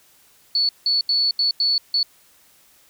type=tone bursts at uneven times; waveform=sine; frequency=4435 Hz; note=C#8; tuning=in tune; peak=-16 dBFS; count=6; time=0.55-0.69 / 0.86-1.01 / 1.09-1.31 / 1.39-1.51 / 1.6-1.78 / 1.94-2.03 s; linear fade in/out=2 ms; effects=white hiss -55 dBFS RMS until 2.89 s